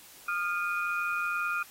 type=tone cluster; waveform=sine; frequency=1227 / 1402 / 2460 Hz; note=D#6 / F6 / D#7; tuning=-25 / +6 / -20 cents; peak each=-34 / -30 / -35 dBFS; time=0.28-1.63 s; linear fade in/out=5 ms; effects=white hiss -52 dBFS RMS until 1.7 s + AAC 48 kbps